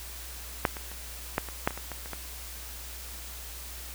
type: clicks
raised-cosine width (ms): 0.5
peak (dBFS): -7 / -23 / -28 / -10 / -24 / -8 / -23 / -23 / -21 / -26 / -20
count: 11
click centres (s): 0.652 / 0.768 / 0.916 / 1.381 / 1.487 / 1.675 / 1.707 / 1.776 / 1.917 / 2.059 / 2.133
effects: added 60 Hz sine -43 dBFS peak until 3.94 s + white hiss -43 dBFS RMS until 3.94 s